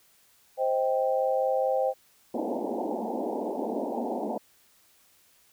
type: chord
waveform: sine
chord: C minor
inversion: none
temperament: just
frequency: 523.3 / 627.9 / 784.9 Hz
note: C5 / Eb5 / G5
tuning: 0 / +16 / +2 cents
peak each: -25 / -30 / -29 dBFS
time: 0.57-1.94 s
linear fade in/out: 50 ms
type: band-pass noise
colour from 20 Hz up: pink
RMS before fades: -31 dBFS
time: 2.34-4.38 s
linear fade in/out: 5 ms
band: 210 to 900 Hz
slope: 96 dB/octave
effects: white hiss -62 dBFS RMS until 5.52 s